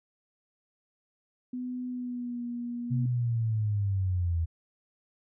sine tone with pitch glide, 250 to 239.8 Hz, B3 to A#3, +21 to +49 cents, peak -32 dBFS, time 1.53-3.06 s, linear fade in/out 5 ms, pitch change -72 cents, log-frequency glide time 1.89-2.44 s
sine linear sweep, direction down, 130 to 81 Hz, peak -25 dBFS, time 2.9-4.46 s, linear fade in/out 20 ms
effects none

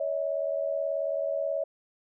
sine tone pair together, 561 / 639.5 Hz, C#5 / D#5, +21 / +47 cents, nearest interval major second, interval 226 cents, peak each -29 / -30 dBFS, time 0-1.64 s, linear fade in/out 5 ms, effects none

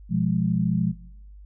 sine chord, F diminished, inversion second, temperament equal, 123.47 / 174.61 / 207.7 Hz, Cb3 / F3 / Ab3, 0 / 0 / 0 cents, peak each -27 / -22 / -25 dBFS, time 0.09-0.94 s, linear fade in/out 50 ms, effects noise-tail reverb RT60 0.7 s tail -19 dB re dry + added 50 Hz sine -42 dBFS peak until 1.45 s

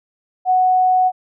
sine tone, 740 Hz, F#5, in tune, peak -11 dBFS, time 0.45-1.12 s, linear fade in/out 50 ms, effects none

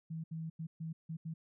sine tone bursts at uneven times, 161.6 Hz, E3, 34 cents flat, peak -38 dBFS, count 6, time 0.1-0.24 / 0.31-0.5 / 0.59-0.67 / 0.8-0.93 / 1.09-1.17 / 1.25-1.34 s, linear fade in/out 10 ms, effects none

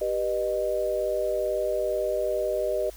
sine chord, G augmented, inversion none, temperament just, 392 / 490 / 612.5 Hz, G4 / B4 / D#5, 0 / -14 / -27 cents, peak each -30 / -30 / -26 dBFS, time 0.01-2.9 s, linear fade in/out 5 ms, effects added 50 Hz sine -45 dBFS peak until 2.96 s + white hiss -50 dBFS RMS until 2.96 s

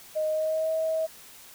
sine tone with pitch glide, 621 to 639.9 Hz, D#5 to D#5, -3 to +48 cents, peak -24 dBFS, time 0.15-1.07 s, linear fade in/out 20 ms, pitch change +51 cents, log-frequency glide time 0.29-0.71 s, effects white hiss -49 dBFS RMS until 1.54 s

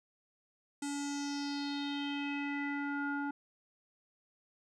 square tone with low-pass filter sweep, 284.9 Hz, C#4, 48 cents sharp, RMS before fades -37 dBFS, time 0.82-3.31 s, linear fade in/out 5 ms, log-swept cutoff 8300 to 1200 Hz, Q 4.6, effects none

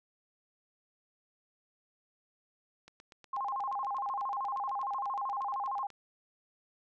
click train, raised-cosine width 0.2 ms, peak -35 dBFS, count 26, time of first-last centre 2.88-5.903 s, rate 8.27 Hz
sine tone with vibrato, 927 Hz, A#5, 10 cents flat, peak -32 dBFS, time 3.33-5.87 s, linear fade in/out 5 ms, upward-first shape square, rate 13 Hz, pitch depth 240 cents each way
effects none

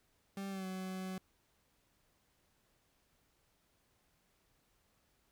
40% pulse tone with pitch glide, 196.1 to 187.35 Hz, G3 to F#3, +1 to +22 cents, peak -39 dBFS, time 0.37-1.18 s, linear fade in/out 2 ms, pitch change -79 cents, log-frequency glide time 0.49-0.66 s, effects pink hiss -75 dBFS RMS until 5.31 s

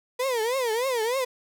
35% pulse tone with vibrato, 484.2 Hz, B4, 34 cents flat, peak -22 dBFS, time 0.19-1.25 s, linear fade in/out 10 ms, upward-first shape triangle, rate 3.3 Hz, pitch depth 220 cents each way, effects none

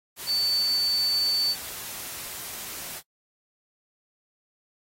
sine tone in noise, 4500 Hz, C#8, 25 cents sharp, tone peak -21 dBFS, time 0.26-1.56 s, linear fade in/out 50 ms, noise white, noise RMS -37 dBFS, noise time 0.16-3.02 s, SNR +13 dB, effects noise-tail reverb RT60 0.1 s tail -23 dB re dry + AAC 48 kbps

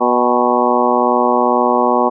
harmonic tone with a mistuned harmonic, 122.3 Hz, B2, 16 cents flat, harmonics 2 / 3 / 4 / 5 / 6 / 7 / 8 / 9, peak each -19 / -19 / -19 / -19 / -19 / -19 / -19 / -19 dBFS, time 0-2.1 s, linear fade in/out 20 ms, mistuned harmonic 6, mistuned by +56 cents, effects none

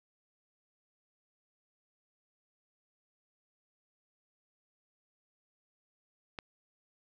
click, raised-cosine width 0.3 ms, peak -23 dBFS, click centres 6.388 s, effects none

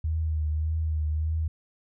sine tone with vibrato, 78.2 Hz, D#2, 9 cents sharp, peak -24 dBFS, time 0.04-1.48 s, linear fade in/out 5 ms, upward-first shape triangle, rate 1.7 Hz, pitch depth 46 cents each way, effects none

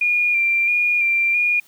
sine tone with vibrato, 2400 Hz, D7, 37 cents sharp, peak -15 dBFS, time 0.01-1.6 s, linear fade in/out 5 ms, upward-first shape square, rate 1.5 Hz, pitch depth 24 cents each way, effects white hiss -53 dBFS RMS until 1.67 s

